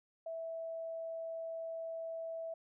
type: tone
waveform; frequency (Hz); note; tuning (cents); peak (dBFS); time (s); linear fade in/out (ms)
sine; 656; E5; -9; -39; 0.26-2.54; 5
effects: none